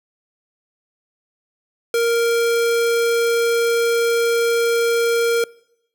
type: tone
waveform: square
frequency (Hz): 466.2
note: A#4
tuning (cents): 0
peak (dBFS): -16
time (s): 1.94-5.44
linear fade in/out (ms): 2
effects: noise-tail reverb RT60 0.8 s tail -24 dB re dry